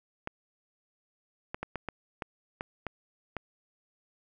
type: clicks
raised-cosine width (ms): 0.5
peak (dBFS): -19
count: 9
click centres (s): 0.274 / 1.545 / 1.63 / 1.757 / 1.887 / 2.222 / 2.609 / 2.867 / 3.367
effects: none